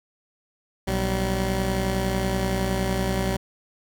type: tone pair together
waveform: 15% pulse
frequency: 60.3 / 191.6 Hz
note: B1 / G3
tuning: -41 / -39 cents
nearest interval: octave + minor sixth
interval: 2002 cents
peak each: -19 dBFS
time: 0.87-3.37 s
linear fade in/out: 10 ms
effects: none